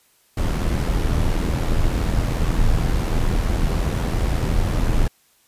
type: noise with amplitude modulation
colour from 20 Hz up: brown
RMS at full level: -17 dBFS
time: 0.37-5.08 s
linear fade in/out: 5 ms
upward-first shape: sine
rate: 81.6 Hz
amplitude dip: 50%
effects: white hiss -59 dBFS RMS until 5.47 s + resampled to 32000 Hz